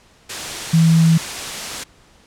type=tone in noise; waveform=sine; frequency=163.6 Hz; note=E3; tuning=13 cents flat; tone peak=-9 dBFS; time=0.73-1.18 s; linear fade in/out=10 ms; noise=white; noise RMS=-26 dBFS; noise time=0.29-1.84 s; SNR=+14 dB; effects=pink hiss -51 dBFS RMS until 2.26 s + low-pass 8000 Hz 12 dB/octave